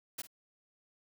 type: noise with echo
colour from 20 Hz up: white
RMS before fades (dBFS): -39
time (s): 0.18-0.22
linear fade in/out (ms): 10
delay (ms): 52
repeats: 1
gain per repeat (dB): -14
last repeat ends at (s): 0.272
effects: none